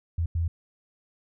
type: tone bursts at uneven times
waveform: sine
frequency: 83.7 Hz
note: E2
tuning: 27 cents sharp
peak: -23 dBFS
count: 2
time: 0.18-0.26 / 0.35-0.48 s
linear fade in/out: 5 ms
effects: none